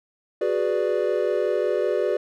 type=chord; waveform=triangle; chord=G# half-diminished seventh; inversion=third; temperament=equal; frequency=370 / 415.3 / 493.9 / 587.3 Hz; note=F#4 / G#4 / B4 / D5; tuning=0 / 0 / 0 / 0 cents; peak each=-24 dBFS; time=0.41-2.17 s; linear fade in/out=5 ms; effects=none